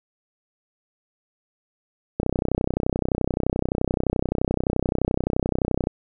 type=click train; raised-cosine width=2 ms; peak=-8 dBFS; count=117; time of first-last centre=2.2-5.871 s; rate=31.6 Hz; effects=none